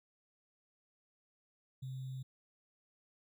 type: tone with sample-and-hold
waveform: sine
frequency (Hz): 130.81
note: C3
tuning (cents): 0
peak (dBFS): -40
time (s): 1.82-2.23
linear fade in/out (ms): 10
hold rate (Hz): 3675
effects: none